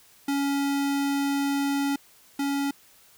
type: tone pair in turn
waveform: square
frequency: 280 / 280 Hz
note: C#4 / C#4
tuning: +18 / +18 cents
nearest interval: unison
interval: 0 cents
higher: neither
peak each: -24 / -25 dBFS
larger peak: first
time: 0.28-1.96 / 2.39-2.71 s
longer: first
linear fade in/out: 5 ms
effects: white hiss -56 dBFS RMS until 3.17 s